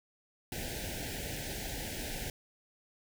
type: band-stop noise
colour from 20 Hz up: pink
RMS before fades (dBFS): -39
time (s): 0.52-2.3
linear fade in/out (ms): 2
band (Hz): 870 to 1500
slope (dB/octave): 96
effects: none